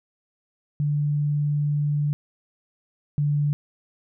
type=tone pair in turn; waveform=sine; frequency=146.83 / 146.25 Hz; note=D3 / D3; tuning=0 / -7 cents; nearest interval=unison; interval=7 cents; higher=first; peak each=-20 / -19 dBFS; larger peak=second; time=0.8-2.13 / 3.18-3.53 s; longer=first; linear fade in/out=0 ms; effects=none